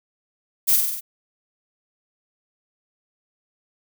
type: noise with echo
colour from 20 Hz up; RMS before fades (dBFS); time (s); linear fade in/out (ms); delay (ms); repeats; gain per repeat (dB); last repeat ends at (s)
violet; -17; 0.67-0.77; 20; 48; 5; -3; 1.01
effects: none